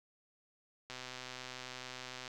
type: click train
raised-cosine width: 0.2 ms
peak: -27 dBFS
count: 176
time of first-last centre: 0.9-2.278 s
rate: 127 Hz
effects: none